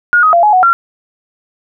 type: tone with pitch steps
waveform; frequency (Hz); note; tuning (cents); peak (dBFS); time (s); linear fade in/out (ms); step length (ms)
sine; 1434 / 1259 / 687 / 842 / 739 / 1372; F6 / D#6 / F5 / G#5 / F#5 / F6; +45 / +20 / -29 / +24 / -2 / -31; -5; 0.13-0.73; 0; 100
effects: none